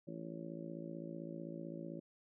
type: harmonic tone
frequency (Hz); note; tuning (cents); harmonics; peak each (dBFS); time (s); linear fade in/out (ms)
55.7; A1; +22; 3 / 4 / 5 / 6 / 7 / 8 / 9 / 10; -48 / -51 / -51 / -49 / -57 / -61 / -61 / -52; 0.07-2; 10
effects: none